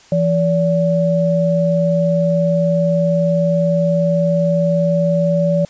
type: tone pair together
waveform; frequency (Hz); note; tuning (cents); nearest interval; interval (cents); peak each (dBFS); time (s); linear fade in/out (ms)
sine; 168.4 / 575; E3 / D5; +37 / -37; octave + major sixth; 2126; -15; 0.12-5.65; 2
effects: white hiss -46 dBFS RMS until 5.69 s + resampled to 16000 Hz